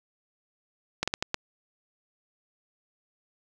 slowing click train, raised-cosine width 0.2 ms, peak -9 dBFS, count 5, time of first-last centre 1.03-1.344 s, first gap 46 ms, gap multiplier 1.37, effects none

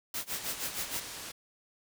white noise with tremolo, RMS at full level -34 dBFS, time 0.14-1 s, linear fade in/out 2 ms, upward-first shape sine, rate 6.4 Hz, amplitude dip 95%
white low-pass noise, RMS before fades -43 dBFS, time 0.34-1.32 s, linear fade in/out 10 ms, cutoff 8800 Hz, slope 12 dB/octave
effects none

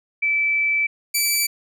sine / 10% pulse tone pair in turn, 2316 / 2316 Hz, D7 / D7, -25 / -25 cents, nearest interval unison, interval 0 cents, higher neither, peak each -17 / -9 dBFS, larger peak second, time 0.22-0.87 / 1.14-1.47 s, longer first, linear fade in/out 10 ms, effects none

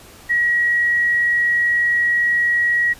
sine tone, 1909 Hz, A#6, 41 cents sharp, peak -14 dBFS, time 0.29-2.94 s, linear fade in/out 20 ms, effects pink hiss -43 dBFS RMS until 2.99 s + resampled to 32000 Hz

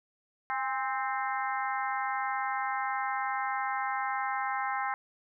harmonic tone with a mistuned harmonic, 261.6 Hz, C4, in tune, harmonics 3 / 4 / 5 / 6 / 7 / 8, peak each -33 / -35 / -37 / -39 / -40 / -41 dBFS, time 0.5-4.94 s, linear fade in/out 0 ms, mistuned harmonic 3, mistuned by +49 cents, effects none

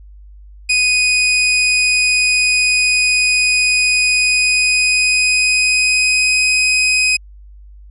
sawtooth tone with pitch glide, 2489 to 2511 Hz, D#7 to D#7, 0 to +15 cents, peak -8 dBFS, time 0.69-7.17 s, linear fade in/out 10 ms, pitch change +15 cents, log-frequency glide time 4.13-6.43 s, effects added 50 Hz sine -36 dBFS peak until 7.9 s + resampled to 24000 Hz

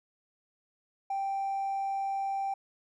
triangle tone with hard clipping, 784 Hz, G5, in tune, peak -29 dBFS, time 1.1-2.54 s, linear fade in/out 5 ms, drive 2 dB, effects none

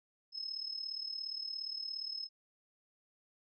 sine tone with amplitude modulation, 5180 Hz, E8, 31 cents flat, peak -35 dBFS, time 0.32-2.29 s, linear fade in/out 50 ms, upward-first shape sine, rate 37.2 Hz, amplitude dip 75%, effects none

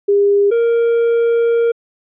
sine / triangle tone pair in turn, 403.8 / 465.9 Hz, G#4 / A#4, -49 / -1 cents, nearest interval major second, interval 248 cents, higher second, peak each -9 dBFS, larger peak neither, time 0.08-0.51 / 0.51-1.72 s, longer second, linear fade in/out 10 ms, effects resampled to 8000 Hz

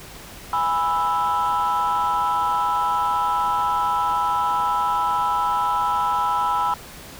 sine chord, E major, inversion first, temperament just, 824.1 / 988.9 / 1318.5 Hz, G#5 / B5 / E6, -14 / +2 / 0 cents, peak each -23 / -20 / -22 dBFS, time 0.53-6.74 s, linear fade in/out 2 ms, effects tanh soft clip ceiling -14 dBFS + pink hiss -40 dBFS RMS until 7.19 s

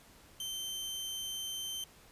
sawtooth tone, 3105 Hz, G7, 17 cents flat, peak -34 dBFS, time 0.4-1.84 s, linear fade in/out 2 ms, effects pink hiss -59 dBFS RMS until 2.11 s + resampled to 32000 Hz

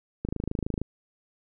click train, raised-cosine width 3 ms, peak -16 dBFS, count 16, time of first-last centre 0.25-0.816 s, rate 26.5 Hz, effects none

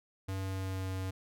square tone with pitch glide, 95.8 to 94.32 Hz, G2 to F#2, -39 to +34 cents, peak -35 dBFS, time 0.28-1.11 s, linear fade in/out 10 ms, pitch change -27 cents, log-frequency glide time 0.39-0.91 s, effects none

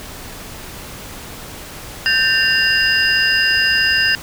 sine tone cluster, 1560 / 1797 / 2788 / 4972 Hz, G6 / A6 / F7 / D#8, -9 / +36 / -4 / -2 cents, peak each -18 dBFS, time 2.06-4.15 s, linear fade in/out 0 ms, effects pink hiss -33 dBFS RMS until 4.22 s

